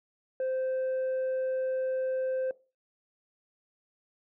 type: tone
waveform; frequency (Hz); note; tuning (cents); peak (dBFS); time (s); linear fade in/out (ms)
sine; 520; C5; -11; -25; 0.4-2.51; 2
effects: noise-tail reverb RT60 0.3 s tail -20 dB re dry + tanh soft clip ceiling -27 dBFS